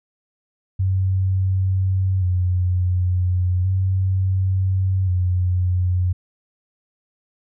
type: tone with vibrato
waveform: sine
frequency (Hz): 92.5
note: F#2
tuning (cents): 0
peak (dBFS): -16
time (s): 0.79-6.13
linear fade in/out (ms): 10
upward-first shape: square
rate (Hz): 0.35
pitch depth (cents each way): 38
effects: none